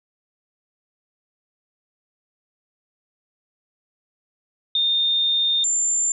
sine tone pair in turn, 3638 / 7234 Hz, A#7 / A8, -43 / +47 cents, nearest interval octave, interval 1190 cents, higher second, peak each -17 / -18 dBFS, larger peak first, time 4.75-5.64 / 5.64-6.12 s, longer first, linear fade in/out 2 ms, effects none

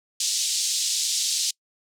white band-pass noise, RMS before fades -25 dBFS, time 0.2-1.51 s, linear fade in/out 5 ms, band 3600 to 7700 Hz, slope 24 dB/octave, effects noise-tail reverb RT60 0.1 s tail -26 dB re dry

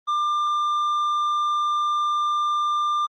sine tone with tanh clipping, 1194 Hz, D6, 28 cents sharp, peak -21 dBFS, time 0.07-3.07 s, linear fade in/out 20 ms, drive 6 dB, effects Opus 32 kbps

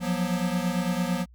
square tone cluster, 175 / 183.9 / 239.7 Hz, F3 / F#3 / A#3, +4 / -10 / +48 cents, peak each -29 / -29 / -32 dBFS, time 0-1.26 s, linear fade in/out 50 ms, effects added 60 Hz sine -49 dBFS peak until 1.34 s

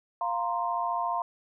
sine chord, F suspended fourth, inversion none, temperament equal, 698.5 / 932.3 / 1046.5 Hz, F5 / Bb5 / C6, 0 / 0 / 0 cents, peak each -31 dBFS, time 0.21-1.22 s, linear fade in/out 2 ms, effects none

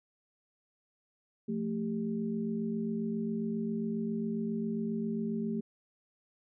sine tone cluster, 174.1 / 221.5 / 396.3 Hz, F3 / A3 / G4, -5 / +12 / +19 cents, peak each -39 / -32 / -39 dBFS, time 1.48-5.61 s, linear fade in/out 10 ms, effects none

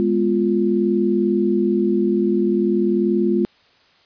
sine chord, F diminished, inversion first, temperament equal with one note detuned, 206.5 / 246.9 / 349.2 Hz, Ab3 / Cb4 / F4, -10 / 0 / 0 cents, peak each -19 / -23 / -18 dBFS, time 0-3.45 s, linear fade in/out 0 ms, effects white hiss -55 dBFS RMS until 4.05 s + resampled to 11025 Hz

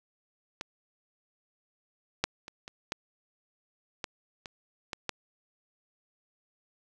clicks, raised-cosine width 0.2 ms, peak -18 / -8 / -25 / -25 / -14 / -16 / -23 / -17 / -13 dBFS, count 9, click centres 0.611 / 2.24 / 2.481 / 2.679 / 2.921 / 4.042 / 4.458 / 4.932 / 5.093 s, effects none

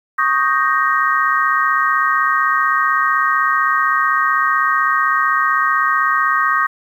sine chord, Eb dominant seventh, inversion third, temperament equal, 1108.7 / 1244.5 / 1568 / 1864.7 Hz, Db6 / Eb6 / G6 / Bb6, 0 / 0 / 0 / 0 cents, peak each -18 / -17 / -20 / -19 dBFS, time 0.18-6.67 s, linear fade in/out 10 ms, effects 8-bit

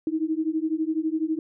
sine beating tone pair, 311.1 / 323.1 Hz, D#4 / E4, 0 / -35 cents, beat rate 12 Hz, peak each -26 dBFS, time 0.07-1.39 s, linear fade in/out 2 ms, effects none

